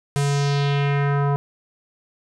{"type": "tone with low-pass filter sweep", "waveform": "square", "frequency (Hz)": 142, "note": "C#3", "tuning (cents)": 42, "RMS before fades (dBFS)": -20, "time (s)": [0.16, 1.36], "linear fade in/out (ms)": 0, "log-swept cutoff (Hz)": [9600, 1000], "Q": 2, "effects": []}